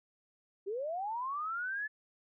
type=linear sweep; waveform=sine; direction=up; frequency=372.4 to 1746 Hz; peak=-34 dBFS; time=0.66-1.88 s; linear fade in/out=20 ms; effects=none